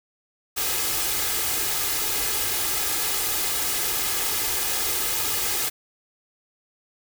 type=noise with comb filter; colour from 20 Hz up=white; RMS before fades=-25 dBFS; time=0.56-5.7 s; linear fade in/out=20 ms; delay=2.4 ms; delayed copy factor=+0.6; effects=none